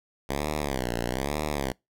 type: tone with vibrato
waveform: 5% pulse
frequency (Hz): 66.7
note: C2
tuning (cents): +34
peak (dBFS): -16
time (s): 0.29-1.72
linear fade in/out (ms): 5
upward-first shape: sine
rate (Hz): 1.1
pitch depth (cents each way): 230
effects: noise-tail reverb RT60 0.2 s tail -25 dB re dry